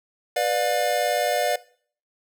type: chord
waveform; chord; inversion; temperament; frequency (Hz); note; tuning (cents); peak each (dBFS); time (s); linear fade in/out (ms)
square; B diminished; none; just; 493.9 / 592.7 / 711.2; B4 / D5 / F5; 0 / +16 / +31; -28 / -25 / -25; 0.36-1.56; 5
effects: noise-tail reverb RT60 0.5 s tail -20 dB re dry